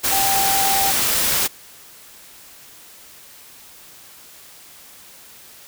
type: tone in noise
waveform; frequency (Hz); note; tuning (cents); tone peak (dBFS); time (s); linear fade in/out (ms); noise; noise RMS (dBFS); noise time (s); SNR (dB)
sine; 784; G5; 0; -20; 0.11-0.92; 20; white; -19; 0.03-1.48; -4
effects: white hiss -44 dBFS RMS until 5.67 s